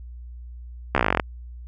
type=slowing click train; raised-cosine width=0.5 ms; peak=-3 dBFS; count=14; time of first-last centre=0.95-1.198 s; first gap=14 ms; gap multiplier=1.05; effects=added 60 Hz sine -36 dBFS peak until 1.67 s